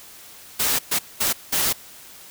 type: noise bursts at uneven times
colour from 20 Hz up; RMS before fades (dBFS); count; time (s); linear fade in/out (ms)
white; -21; 4; 0.59-0.79 / 0.91-0.99 / 1.2-1.33 / 1.52-1.73; 10
effects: white hiss -44 dBFS RMS until 2.3 s